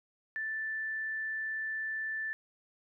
sine tone, 1762 Hz, A6, 2 cents sharp, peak -33 dBFS, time 0.36-2.33 s, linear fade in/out 0 ms, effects none

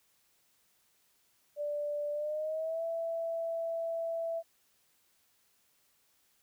sine tone with pitch glide, 587.3 to 663 Hz, D5 to E5, 0 to +10 cents, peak -32 dBFS, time 1.56-4.43 s, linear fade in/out 50 ms, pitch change +210 cents, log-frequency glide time 2.12-2.83 s, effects white hiss -71 dBFS RMS until 6.42 s

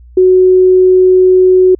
sine tone, 370 Hz, F#4, in tune, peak -3 dBFS, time 0.17-1.75 s, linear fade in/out 5 ms, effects added 60 Hz sine -34 dBFS peak until 1.79 s

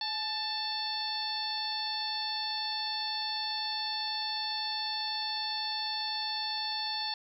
harmonic tone with a mistuned harmonic, 886 Hz, A5, 12 cents sharp, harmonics 1 / 2 / 3 / 4 / 5 / 6, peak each -38 / -43 / -46 / -39 / -34 / -46 dBFS, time 0.01-7.14 s, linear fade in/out 2 ms, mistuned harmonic 1, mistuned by -58 cents, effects 11-bit

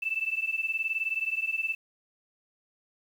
sine beating tone pair, 2637 / 2656 Hz, E7 / E7, 0 / +12 cents, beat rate 19 Hz, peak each -30 / -31 dBFS, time 0.02-1.75 s, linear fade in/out 10 ms, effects 9-bit

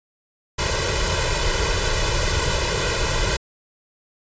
pink noise with comb filter, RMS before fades -21 dBFS, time 0.58-3.37 s, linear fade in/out 10 ms, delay 2 ms, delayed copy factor +1, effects resampled to 16000 Hz

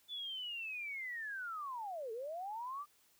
sine linear two-way sweep, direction down then up, 3500 to 430 to 1204 Hz, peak -40 dBFS, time 0.08-2.86 s, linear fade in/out 50 ms, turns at 2.12 s, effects white hiss -70 dBFS RMS until 3.19 s

